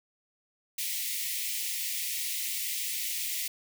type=high-pass noise; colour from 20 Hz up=white; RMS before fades=-33 dBFS; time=0.78-3.48 s; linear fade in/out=5 ms; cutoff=1900 Hz; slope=96 dB/octave; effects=none